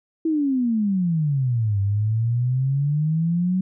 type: exponential two-way sweep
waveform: sine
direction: down then up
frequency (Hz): 329.6 to 98 to 188.6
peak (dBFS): -18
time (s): 0.25-3.61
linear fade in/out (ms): 5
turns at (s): 1.8
effects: none